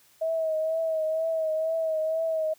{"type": "tone with vibrato", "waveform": "sine", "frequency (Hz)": 640, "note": "D#5", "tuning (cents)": 49, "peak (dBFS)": -24, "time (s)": [0.21, 2.54], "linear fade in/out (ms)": 10, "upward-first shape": "triangle", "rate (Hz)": 2.1, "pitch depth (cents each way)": 42, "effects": ["white hiss -60 dBFS RMS until 2.58 s"]}